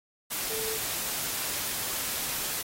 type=tone in noise; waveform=sine; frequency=441.5 Hz; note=A4; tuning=6 cents sharp; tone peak=-37 dBFS; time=0.49-0.78 s; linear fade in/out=20 ms; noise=white; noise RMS=-32 dBFS; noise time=0.3-2.63 s; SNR=-8 dB; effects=AAC 48 kbps